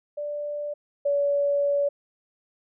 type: tone pair in turn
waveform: sine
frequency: 587.3 / 569.9 Hz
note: D5 / C#5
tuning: 0 / +48 cents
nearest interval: minor second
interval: 52 cents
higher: first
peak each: -28 / -20 dBFS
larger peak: second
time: 0.17-0.74 / 1.05-1.89 s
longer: second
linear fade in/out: 10 ms
effects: none